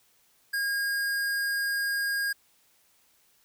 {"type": "tone", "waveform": "square", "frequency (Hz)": 1626, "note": "G#6", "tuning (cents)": -37, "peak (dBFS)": -27, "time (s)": [0.53, 2.33], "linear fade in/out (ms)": 10, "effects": ["white hiss -65 dBFS RMS until 3.44 s"]}